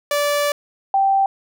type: tone pair in turn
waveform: sawtooth / sine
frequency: 581 / 781.2 Hz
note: D5 / G5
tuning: -19 / -6 cents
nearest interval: perfect fourth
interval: 513 cents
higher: second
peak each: -13 dBFS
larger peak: neither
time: 0.11-0.52 / 0.94-1.26 s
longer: first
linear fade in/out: 2 ms
effects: none